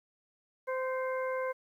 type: harmonic tone with a mistuned harmonic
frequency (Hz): 518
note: C5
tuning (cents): -17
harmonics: 1 / 2 / 3 / 4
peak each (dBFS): -32 / -38 / -42 / -44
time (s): 0.67-1.53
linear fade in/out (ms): 20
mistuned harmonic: 4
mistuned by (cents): +31
effects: 11-bit